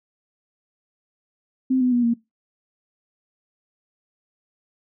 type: tone with pitch steps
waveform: sine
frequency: 260 / 251 / 242.3 / 233.9 Hz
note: C4 / B3 / B3 / A#3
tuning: -11 / +28 / -33 / +6 cents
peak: -16 dBFS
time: 1.7-2.14 s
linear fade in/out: 10 ms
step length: 110 ms
effects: noise-tail reverb RT60 0.2 s tail -21 dB re dry